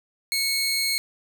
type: tone pair together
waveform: sawtooth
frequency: 2207 / 4178 Hz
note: C#7 / C8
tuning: -8 / -3 cents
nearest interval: major seventh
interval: 1105 cents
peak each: -22 dBFS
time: 0.32-0.98 s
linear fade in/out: 0 ms
effects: none